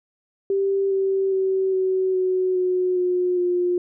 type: tone with pitch steps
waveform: sine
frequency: 392 / 386.6 / 381.3 / 376 / 370.9 / 365.7 / 360.7 / 355.7 Hz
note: G4 / G4 / G4 / F#4 / F#4 / F#4 / F#4 / F4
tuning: 0 / -24 / -48 / +28 / +4 / -20 / -44 / +32 cents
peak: -18 dBFS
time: 0.5-3.78 s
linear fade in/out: 2 ms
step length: 410 ms
effects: none